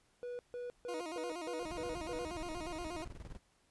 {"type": "tone bursts", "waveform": "triangle", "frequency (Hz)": 488.3, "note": "B4", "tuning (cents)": -20, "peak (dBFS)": -38, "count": 7, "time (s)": [0.23, 2.25], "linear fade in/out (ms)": 0, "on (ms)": 160, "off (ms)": 150}
{"type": "tone with vibrato", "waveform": "20% pulse", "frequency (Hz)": 332.6, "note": "E4", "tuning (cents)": 16, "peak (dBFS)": -36, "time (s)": [0.88, 3.05], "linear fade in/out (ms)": 10, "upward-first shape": "square", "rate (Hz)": 8.4, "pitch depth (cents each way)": 100}
{"type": "noise with tremolo", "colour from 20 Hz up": "brown", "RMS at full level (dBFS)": -46, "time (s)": [1.6, 3.4], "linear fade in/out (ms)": 50, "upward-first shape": "square", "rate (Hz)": 20, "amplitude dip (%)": 75}
{"effects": ["pink hiss -72 dBFS RMS until 3.7 s", "resampled to 24000 Hz"]}